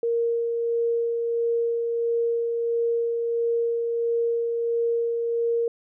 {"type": "tone with tremolo", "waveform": "sine", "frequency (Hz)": 466.2, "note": "A#4", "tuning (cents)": 0, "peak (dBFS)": -20, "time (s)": [0.03, 5.68], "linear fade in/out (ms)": 2, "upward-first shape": "sine", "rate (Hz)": 1.5, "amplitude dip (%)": 30, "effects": []}